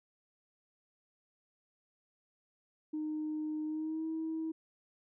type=tone with pitch glide; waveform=sine; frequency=307.5 to 320.6 Hz; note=D#4 to E4; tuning=-20 to -48 cents; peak=-33 dBFS; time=2.93-4.52 s; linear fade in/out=10 ms; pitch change=+72 cents; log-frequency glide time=3.65-4.06 s; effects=tanh soft clip ceiling -30 dBFS